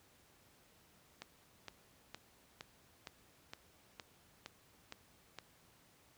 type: click train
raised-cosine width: 0.2 ms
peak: -28 dBFS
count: 10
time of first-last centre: 1.22-5.387 s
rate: 2.16 Hz
effects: pink hiss -67 dBFS RMS until 6.17 s + high-pass 60 Hz 12 dB/octave